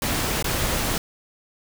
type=noise with dropouts; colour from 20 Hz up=pink; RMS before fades=-24 dBFS; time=0.02-0.98 s; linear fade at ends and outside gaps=2 ms; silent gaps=0.426-0.443 s; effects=none